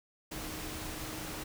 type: tone in noise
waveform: sine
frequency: 311.1 Hz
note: D#4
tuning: in tune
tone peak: -47 dBFS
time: 0.31-1.44 s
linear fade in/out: 10 ms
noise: pink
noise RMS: -41 dBFS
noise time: 0.31-1.44 s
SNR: -9 dB
effects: none